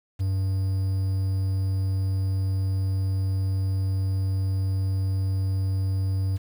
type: tone with quantisation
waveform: triangle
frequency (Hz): 95.7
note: G2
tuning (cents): -41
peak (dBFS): -20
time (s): 0.19-6.38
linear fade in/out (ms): 20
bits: 8
effects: none